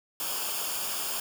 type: noise with comb filter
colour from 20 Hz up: white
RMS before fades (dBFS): -32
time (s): 0.2-1.2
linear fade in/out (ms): 2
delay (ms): 0.5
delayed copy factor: -0.65
effects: none